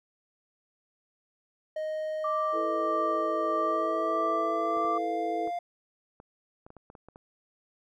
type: tone with pitch glide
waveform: triangle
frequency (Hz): 622.3 to 698.5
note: D#5 to F5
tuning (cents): 0 to 0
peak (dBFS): -28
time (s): 1.76-5.59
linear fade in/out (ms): 5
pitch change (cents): +200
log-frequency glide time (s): 3.56-5.05
type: tone with tremolo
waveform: sine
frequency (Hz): 1174.7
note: D6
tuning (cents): 0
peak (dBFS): -27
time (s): 2.24-4.98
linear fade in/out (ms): 5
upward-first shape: sine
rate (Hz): 1.6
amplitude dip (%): 35
type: chord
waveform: sine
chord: E suspended fourth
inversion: none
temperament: equal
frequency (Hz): 329.6 / 440 / 493.9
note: E4 / A4 / B4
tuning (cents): 0 / 0 / 0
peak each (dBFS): -34 / -34 / -39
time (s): 2.52-5.51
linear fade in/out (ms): 50
type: clicks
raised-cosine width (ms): 1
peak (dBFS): -34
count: 11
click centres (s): 4.771 / 4.849 / 5.475 / 6.201 / 6.665 / 6.704 / 6.767 / 6.901 / 6.952 / 7.086 / 7.159
effects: none